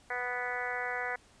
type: harmonic tone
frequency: 246.9 Hz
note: B3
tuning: in tune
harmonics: 2 / 3 / 4 / 5 / 6 / 7 / 8 / 9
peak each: -41 / -39 / -43 / -45 / -39 / -40 / -38 / -46 dBFS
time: 0.1-1.16 s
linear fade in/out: 5 ms
effects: pink hiss -61 dBFS RMS until 1.4 s + resampled to 22050 Hz